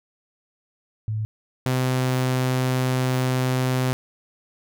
sine / sawtooth tone pair in turn, 108.4 / 128.43 Hz, A2 / C3, -25 / -32 cents, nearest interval minor third, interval 293 cents, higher second, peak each -23 / -16 dBFS, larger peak second, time 1.08-1.25 / 1.66-3.93 s, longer second, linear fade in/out 0 ms, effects none

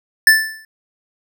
square tone with exponential decay, 1760 Hz, A6, in tune, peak -4 dBFS, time 0.27-0.65 s, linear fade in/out 2 ms, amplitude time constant 82 ms, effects none

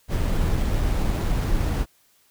brown noise with sample-and-hold, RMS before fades -22 dBFS, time 0.08-1.86 s, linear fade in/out 50 ms, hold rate 11025 Hz, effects white hiss -61 dBFS RMS until 2.3 s

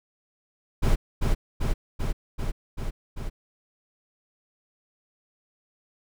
brown noise with echo, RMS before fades -19 dBFS, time 0.82-0.96 s, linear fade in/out 20 ms, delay 390 ms, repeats 6, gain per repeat -2 dB, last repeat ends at 3.3 s, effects none

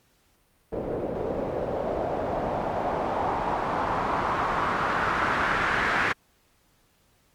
white noise with low-pass filter sweep, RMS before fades -27 dBFS, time 0.72-6.13 s, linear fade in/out 10 ms, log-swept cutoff 450 to 1700 Hz, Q 2.3, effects pink hiss -65 dBFS RMS until 7.34 s + Opus 48 kbps

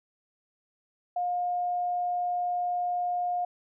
sine tone, 712 Hz, F5, 33 cents sharp, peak -26 dBFS, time 1.16-3.45 s, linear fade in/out 5 ms, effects none

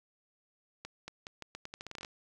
accelerating click train, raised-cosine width 0.2 ms, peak -25 dBFS, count 15, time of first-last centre 0.85-2.048 s, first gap 230 ms, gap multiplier 0.82, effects none

